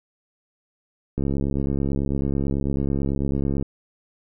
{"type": "click train", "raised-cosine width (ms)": 3, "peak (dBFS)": -12, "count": 170, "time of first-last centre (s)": [1.18, 3.626], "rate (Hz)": 69.1, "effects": []}